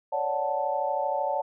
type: chord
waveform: sine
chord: D major seventh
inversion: third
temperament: equal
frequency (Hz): 554.4 / 587.3 / 740 / 880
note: C#5 / D5 / F#5 / A5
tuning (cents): 0 / 0 / 0 / 0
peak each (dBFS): -31 / -31 / -31 / -29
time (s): 0.12-1.42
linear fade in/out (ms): 10
effects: none